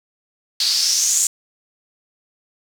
white noise with band-pass filter sweep, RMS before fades -18 dBFS, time 0.6-1.27 s, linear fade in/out 2 ms, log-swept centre 4300 to 7500 Hz, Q 5.5, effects none

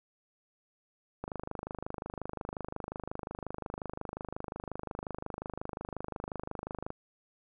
click train, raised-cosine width 1 ms, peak -23 dBFS, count 146, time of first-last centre 1.24-6.904 s, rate 25.6 Hz, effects none

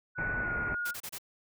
sine tone with pitch glide, 1480 to 1433.7 Hz, F#6 to F6, 0 to +45 cents, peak -31 dBFS, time 0.15-0.95 s, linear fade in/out 50 ms, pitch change -55 cents, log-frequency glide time 0.41-0.5 s
pink low-pass noise, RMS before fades -38 dBFS, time 0.18-0.75 s, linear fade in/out 5 ms, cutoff 2400 Hz, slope 96 dB/octave
white noise bursts, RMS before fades -40 dBFS, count 4, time 0.85-1.185 s, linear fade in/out 10 ms, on 62 ms, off 29 ms
effects none

